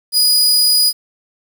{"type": "tone", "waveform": "sawtooth", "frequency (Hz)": 4931, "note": "D#8", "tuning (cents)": -16, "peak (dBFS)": -7, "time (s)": [0.12, 0.93], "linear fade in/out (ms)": 50, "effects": ["7-bit"]}